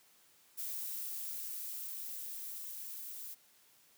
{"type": "noise with level ramp", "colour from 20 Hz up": "violet", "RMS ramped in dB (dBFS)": [-40, -46], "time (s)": [0.57, 3.35], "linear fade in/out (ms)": 20, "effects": ["white hiss -66 dBFS RMS until 3.97 s", "high-pass 100 Hz 12 dB/octave"]}